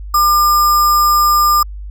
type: tone with sample-and-hold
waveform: sine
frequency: 1200 Hz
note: D6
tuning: 37 cents sharp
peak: -8 dBFS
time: 0.14-1.63 s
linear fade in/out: 5 ms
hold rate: 6300 Hz
effects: added 50 Hz sine -25 dBFS peak until 1.9 s